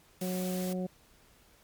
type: harmonic tone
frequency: 183.4 Hz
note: F#3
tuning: 15 cents flat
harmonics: 1 / 2 / 3 / 4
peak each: -32 / -39 / -39 / -47 dBFS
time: 0.21-0.87 s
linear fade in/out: 10 ms
type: noise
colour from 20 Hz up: white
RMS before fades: -43 dBFS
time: 0.21-0.73 s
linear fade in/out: 2 ms
effects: pink hiss -62 dBFS RMS until 1.63 s + MP3 96 kbps